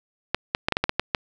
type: clicks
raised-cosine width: 0.3 ms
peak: -4 dBFS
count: 9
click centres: 0.346 / 0.549 / 0.685 / 0.723 / 0.769 / 0.84 / 0.894 / 0.996 / 1.148 s
effects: none